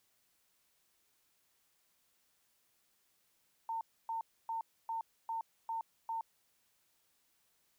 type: tone bursts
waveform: sine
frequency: 906 Hz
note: A#5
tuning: 50 cents flat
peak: -35 dBFS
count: 7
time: 3.69-6.21 s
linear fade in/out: 2 ms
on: 120 ms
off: 280 ms
effects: white hiss -75 dBFS RMS until 7.78 s